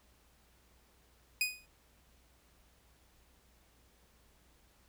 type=tone with exponential decay; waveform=sawtooth; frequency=2489 Hz; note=D#7; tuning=in tune; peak=-23 dBFS; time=1.41-1.66 s; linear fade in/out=2 ms; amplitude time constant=53 ms; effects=added 60 Hz sine -68 dBFS peak until 4.88 s + pink hiss -68 dBFS RMS until 4.88 s